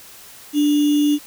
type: tone with sample-and-hold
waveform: sine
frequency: 293.7 Hz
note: D4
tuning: in tune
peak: -13 dBFS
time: 0.53-1.19 s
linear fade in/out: 50 ms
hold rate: 3150 Hz
effects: white hiss -42 dBFS RMS until 1.26 s